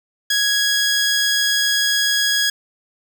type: tone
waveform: 15% pulse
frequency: 1661.2 Hz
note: G#6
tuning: in tune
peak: -9 dBFS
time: 0.3-2.5 s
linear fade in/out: 5 ms
effects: none